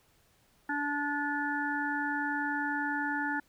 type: harmonic tone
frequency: 290 Hz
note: D4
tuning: 22 cents flat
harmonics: 1 / 3 / 5 / 6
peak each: -35 / -35 / -35 / -35 dBFS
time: 0.69-3.4 s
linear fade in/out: 5 ms
effects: pink hiss -67 dBFS RMS until 3.48 s